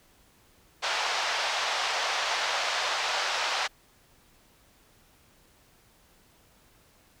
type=band-pass noise; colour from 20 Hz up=pink; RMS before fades=-29 dBFS; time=0.82-3.68 s; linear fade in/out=20 ms; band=650 to 5600 Hz; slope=24 dB/octave; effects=pink hiss -61 dBFS RMS until 7.2 s